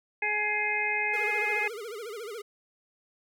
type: harmonic tone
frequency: 420 Hz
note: G#4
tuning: 19 cents sharp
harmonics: 1 / 2 / 4 / 5 / 6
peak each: -38 / -34 / -34 / -29 / -31 dBFS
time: 0.22-1.68 s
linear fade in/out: 5 ms
type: tone with vibrato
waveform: square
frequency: 440 Hz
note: A4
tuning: in tune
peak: -37 dBFS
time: 1.13-2.42 s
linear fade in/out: 10 ms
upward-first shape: sine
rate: 14 Hz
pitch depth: 160 cents each way
effects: none